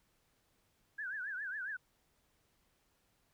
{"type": "tone with vibrato", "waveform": "sine", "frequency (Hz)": 1600, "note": "G6", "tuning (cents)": 35, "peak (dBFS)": -38, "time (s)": [0.98, 1.77], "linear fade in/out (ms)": 10, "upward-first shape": "triangle", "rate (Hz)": 7.3, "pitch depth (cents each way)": 190, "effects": ["pink hiss -75 dBFS RMS until 3.33 s"]}